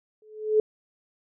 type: tone with exponential growth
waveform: sine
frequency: 430 Hz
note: A4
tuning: 40 cents flat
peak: -14 dBFS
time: 0.22-0.6 s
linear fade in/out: 2 ms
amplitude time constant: 81 ms
effects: none